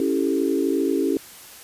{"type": "chord", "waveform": "sine", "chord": "A dominant seventh", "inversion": "first", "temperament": "equal", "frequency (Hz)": [277.2, 329.6, 392, 440], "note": ["C#4", "E4", "G4", "A4"], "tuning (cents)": [0, 0, 0, 0], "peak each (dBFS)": [-23, -24, -24, -28], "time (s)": [0, 1.17], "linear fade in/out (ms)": 2, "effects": ["white hiss -43 dBFS RMS until 1.63 s", "resampled to 32000 Hz"]}